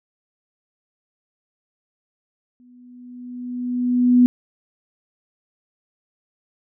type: tone with exponential growth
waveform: sine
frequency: 246.9 Hz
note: B3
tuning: in tune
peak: -8 dBFS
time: 2.6-4.26 s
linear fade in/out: 0 ms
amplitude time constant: 360 ms
effects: none